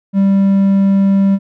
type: tone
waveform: triangle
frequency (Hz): 196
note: G3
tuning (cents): 0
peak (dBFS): -6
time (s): 0.13-1.39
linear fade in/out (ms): 50
effects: none